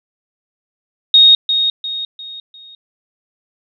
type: tone with echo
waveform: sine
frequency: 3729 Hz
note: A#7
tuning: in tune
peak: -4 dBFS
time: 1.14-1.35 s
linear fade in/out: 2 ms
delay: 350 ms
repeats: 4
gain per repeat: -8 dB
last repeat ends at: 2.75 s
effects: none